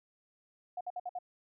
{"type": "tone bursts", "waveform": "sine", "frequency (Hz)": 721, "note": "F#5", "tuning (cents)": -45, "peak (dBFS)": -35, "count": 5, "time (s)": [0.77, 1.188], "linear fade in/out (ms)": 5, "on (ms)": 38, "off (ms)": 57, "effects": []}